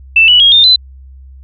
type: tone with pitch steps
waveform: sine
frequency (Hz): 2658 / 2949 / 3272 / 3631 / 4029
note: E7 / F#7 / G#7 / A#7 / B7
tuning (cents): +14 / -6 / -26 / -46 / +34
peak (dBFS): -3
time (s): 0.16-0.76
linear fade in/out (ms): 5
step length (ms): 120
effects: added 66 Hz sine -32 dBFS peak until 1.43 s